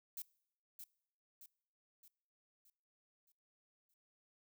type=noise with echo; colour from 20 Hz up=violet; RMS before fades=-45 dBFS; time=0.17-0.22 s; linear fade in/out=2 ms; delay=620 ms; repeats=6; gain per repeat=-6 dB; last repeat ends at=3.94 s; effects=noise-tail reverb RT60 0.7 s tail -23 dB re dry